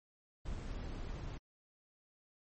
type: noise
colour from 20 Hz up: brown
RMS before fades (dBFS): -42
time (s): 0.45-1.38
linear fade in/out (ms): 10
effects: MP3 32 kbps